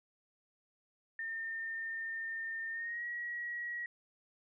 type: tone with pitch glide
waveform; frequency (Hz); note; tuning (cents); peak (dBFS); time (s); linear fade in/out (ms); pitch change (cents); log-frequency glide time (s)
sine; 1813 to 1910.8; A#6 to A#6; -49 to +42; -37; 1.19-3.86; 2; +91; 2.71-3.05
effects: none